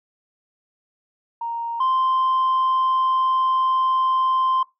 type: tone pair in turn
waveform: sine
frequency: 931 / 1043 Hz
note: A#5 / C6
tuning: -2 / -6 cents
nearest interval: major second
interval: 196 cents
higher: second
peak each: -24 / -15 dBFS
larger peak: second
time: 1.41-1.8 / 1.8-4.63 s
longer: second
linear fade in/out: 5 ms
effects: noise-tail reverb RT60 0.2 s tail -21 dB re dry + tanh soft clip ceiling -15 dBFS